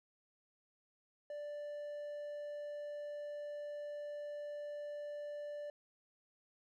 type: tone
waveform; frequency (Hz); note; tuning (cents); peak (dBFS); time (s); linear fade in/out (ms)
triangle; 587.3; D5; 0; -40; 1.3-5.7; 2
effects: none